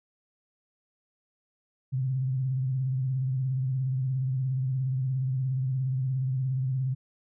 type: tone with vibrato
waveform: sine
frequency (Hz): 130.81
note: C3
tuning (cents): 0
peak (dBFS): -25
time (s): 1.92-6.95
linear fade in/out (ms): 20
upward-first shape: triangle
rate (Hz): 17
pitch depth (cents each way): 77
effects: none